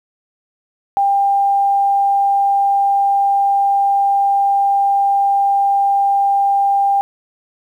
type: tone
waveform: sine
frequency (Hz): 796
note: G5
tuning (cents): +26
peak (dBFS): -11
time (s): 0.97-7.01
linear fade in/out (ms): 0
effects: 8-bit